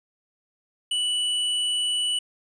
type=tone; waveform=square; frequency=2960 Hz; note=F#7; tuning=in tune; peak=-23 dBFS; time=0.91-2.19 s; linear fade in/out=5 ms; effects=resampled to 22050 Hz